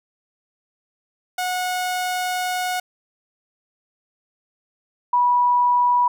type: tone pair in turn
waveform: sawtooth / sine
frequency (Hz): 730 / 976.7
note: F#5 / B5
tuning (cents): -24 / -20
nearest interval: perfect fourth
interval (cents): 504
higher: second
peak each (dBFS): -18 / -14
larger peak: second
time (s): 1.38-2.8 / 5.13-6.08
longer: first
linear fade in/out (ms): 5
effects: none